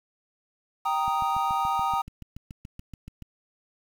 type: chord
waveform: triangle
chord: Eb major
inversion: first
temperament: equal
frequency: 784 / 932.3 / 1244.5 Hz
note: G5 / Bb5 / Eb6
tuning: 0 / 0 / 0 cents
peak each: -26 dBFS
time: 0.85-2.02 s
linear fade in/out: 10 ms
type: click train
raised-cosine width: 5 ms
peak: -28 dBFS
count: 16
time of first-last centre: 1.08-3.223 s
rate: 7 Hz
effects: 8-bit